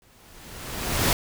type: noise with exponential growth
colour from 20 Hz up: pink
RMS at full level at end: -19 dBFS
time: 0.02-1.13 s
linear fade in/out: 1 ms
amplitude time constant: 240 ms
effects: none